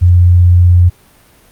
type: tone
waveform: sine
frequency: 88.4 Hz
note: F2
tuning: 22 cents sharp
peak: -3 dBFS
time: 0.01-0.9 s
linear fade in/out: 20 ms
effects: pink hiss -46 dBFS RMS until 1.51 s + Opus 48 kbps